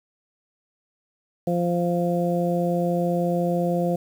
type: harmonic tone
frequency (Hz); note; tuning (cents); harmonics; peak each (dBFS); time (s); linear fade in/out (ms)
174; F3; -6; 1 / 2 / 3 / 4; -23 / -28 / -25 / -29; 1.47-3.96; 5
effects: 8-bit